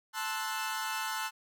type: chord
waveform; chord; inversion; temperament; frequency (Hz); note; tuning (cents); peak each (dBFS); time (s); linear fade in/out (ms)
sawtooth; F# half-diminished seventh; first; equal with one note detuned; 880 / 1050.7 / 1318.5 / 1480; A5 / C6 / E6 / F#6; 0 / +7 / 0 / 0; -33 / -37 / -36 / -35; 0.13-1.31; 50
effects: none